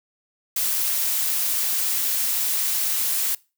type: noise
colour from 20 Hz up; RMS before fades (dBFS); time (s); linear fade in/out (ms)
blue; -23; 0.56-3.35; 5
effects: noise-tail reverb RT60 0.3 s tail -23 dB re dry